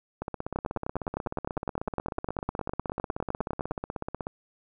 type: two click trains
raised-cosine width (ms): 1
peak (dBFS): -15 / -18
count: 32 / 67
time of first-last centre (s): 0.56-3.71 / 0.22-4.269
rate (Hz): 9.84 / 16.3
effects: none